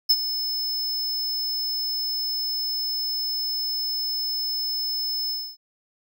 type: tone with ADSR envelope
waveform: square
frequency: 5230 Hz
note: E8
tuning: 15 cents flat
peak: -13 dBFS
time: 0.09-5.57 s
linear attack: 17 ms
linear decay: 46 ms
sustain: -12 dB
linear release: 270 ms
effects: none